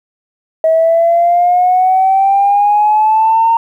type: exponential sweep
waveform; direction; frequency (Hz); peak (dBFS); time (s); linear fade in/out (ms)
sine; up; 640 to 921; -6; 0.64-3.57; 2
effects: tanh soft clip ceiling -2 dBFS + 8-bit